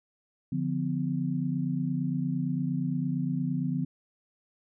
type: tone cluster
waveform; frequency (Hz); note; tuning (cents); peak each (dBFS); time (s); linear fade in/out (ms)
sine; 145.9 / 174.6 / 252.7; D3 / F3 / B3; -11 / 0 / +40; -31; 0.52-3.85; 5
effects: none